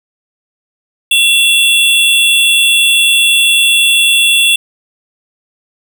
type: tone pair together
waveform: square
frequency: 2722 / 3430 Hz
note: F7 / A7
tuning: -45 / -45 cents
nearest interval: major third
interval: 400 cents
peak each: -10 dBFS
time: 1.11-4.56 s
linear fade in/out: 5 ms
effects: none